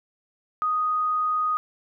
sine tone, 1244.5 Hz, D#6, in tune, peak -21 dBFS, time 0.62-1.57 s, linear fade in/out 0 ms, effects none

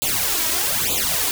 white noise with flanger, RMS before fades -21 dBFS, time 0.02-1.31 s, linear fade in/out 0 ms, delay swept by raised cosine 0.27 to 3.17 ms, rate 1.1 Hz, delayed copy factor +0.9, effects none

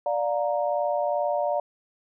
sine chord, Bb major, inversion first, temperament equal with one note detuned, 587.3 / 709.8 / 932.3 Hz, D5 / F5 / Bb5, 0 / +28 / 0 cents, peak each -25 / -27 / -31 dBFS, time 0.06-1.6 s, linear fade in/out 2 ms, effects none

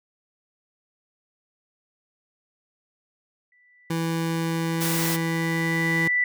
sine tone with exponential growth, 1975 Hz, B6, in tune, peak -18 dBFS, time 3.52-6.24 s, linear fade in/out 2 ms, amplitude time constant 590 ms
25% pulse tone, 164.81 Hz, E3, in tune, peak -20 dBFS, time 3.9-6.08 s, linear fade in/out 5 ms
white high-pass noise, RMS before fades -28 dBFS, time 4.8-5.17 s, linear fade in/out 20 ms, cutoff 320 Hz, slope 12 dB/octave
effects none

